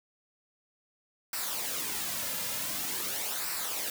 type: noise with flanger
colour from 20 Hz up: white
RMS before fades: -34 dBFS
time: 1.33-3.9 s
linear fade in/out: 2 ms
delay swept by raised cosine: 0.3 to 2.7 ms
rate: 0.46 Hz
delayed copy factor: -0.6
effects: none